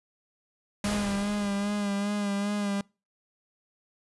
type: noise with exponential decay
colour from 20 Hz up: pink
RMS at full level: -31 dBFS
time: 0.84-2.36 s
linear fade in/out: 5 ms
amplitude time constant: 330 ms
type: tone with vibrato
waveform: 45% pulse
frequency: 203.2 Hz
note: G#3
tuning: 38 cents flat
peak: -27 dBFS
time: 0.84-2.81 s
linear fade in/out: 2 ms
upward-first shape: sine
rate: 2.5 Hz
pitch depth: 33 cents each way
effects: noise-tail reverb RT60 0.3 s tail -25 dB re dry + resampled to 24000 Hz